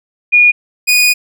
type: tone pair in turn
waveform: sine / sawtooth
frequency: 2441 / 2469 Hz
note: D#7 / D#7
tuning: -34 / -14 cents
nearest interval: unison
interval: 20 cents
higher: second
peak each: -4 dBFS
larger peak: neither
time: 0.32-0.52 / 0.87-1.14 s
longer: second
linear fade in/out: 20 ms
effects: none